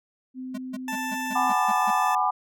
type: tone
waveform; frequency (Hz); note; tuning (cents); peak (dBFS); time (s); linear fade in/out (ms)
sine; 257.2; C4; -30; -32; 0.34-1.54; 50
type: tone bursts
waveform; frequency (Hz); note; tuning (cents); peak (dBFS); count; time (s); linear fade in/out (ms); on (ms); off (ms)
square; 210.7; G#3; +25; -33; 8; 0.54-1.91; 10; 40; 150
type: tone with pitch glide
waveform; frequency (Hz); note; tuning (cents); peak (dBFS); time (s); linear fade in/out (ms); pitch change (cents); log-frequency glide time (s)
20% pulse; 882 to 876.4; A5 to A5; +4 to -7; -24; 0.88-2.15; 2; -11; 1.5-1.76
type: chord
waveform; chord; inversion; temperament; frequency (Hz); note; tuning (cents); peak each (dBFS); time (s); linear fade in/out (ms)
sine; G# half-diminished seventh; third; just; 747.5 / 830.6 / 996.7 / 1196.1; F#5 / G#5 / B5 / D6; +17 / 0 / +16 / +31; -26; 1.35-2.31; 10
effects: none